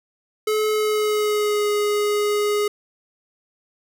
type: tone with pitch glide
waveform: square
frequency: 429.5 to 415.6 Hz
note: A4 to G#4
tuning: -42 to +1 cents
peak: -19 dBFS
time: 0.47-2.68 s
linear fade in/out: 5 ms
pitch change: -57 cents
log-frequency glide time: 0.69-1.69 s
effects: none